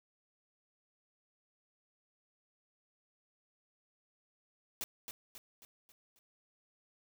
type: noise with echo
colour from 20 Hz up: white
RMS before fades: -39 dBFS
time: 4.81-4.84 s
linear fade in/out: 0 ms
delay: 270 ms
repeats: 5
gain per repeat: -6 dB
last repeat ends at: 6.19 s
effects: none